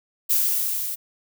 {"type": "noise with level ramp", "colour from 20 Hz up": "violet", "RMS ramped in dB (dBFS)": [-19, -29], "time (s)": [0.29, 0.96], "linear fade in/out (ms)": 20, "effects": []}